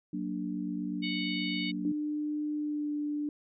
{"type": "chord", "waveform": "sine", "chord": "Gb augmented", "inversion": "none", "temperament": "equal", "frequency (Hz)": [185, 233.1, 293.7], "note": ["Gb3", "Bb3", "D4"], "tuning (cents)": [0, 0, 0], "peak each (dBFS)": [-36, -38, -35], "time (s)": [0.13, 1.92], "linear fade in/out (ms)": 5}
{"type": "harmonic tone", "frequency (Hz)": 740, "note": "F#5", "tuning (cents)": 0, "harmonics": [3, 4, 5, 6], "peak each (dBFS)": [-37, -39, -41, -43], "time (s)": [1.02, 1.72], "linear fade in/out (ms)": 20}
{"type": "tone with pitch glide", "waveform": "sine", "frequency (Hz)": [299.3, 295.2], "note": ["D4", "D4"], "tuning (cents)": [33, 9], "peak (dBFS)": -30, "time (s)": [1.85, 3.29], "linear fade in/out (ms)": 2, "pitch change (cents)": -24, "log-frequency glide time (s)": [2.55, 2.93]}
{"effects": []}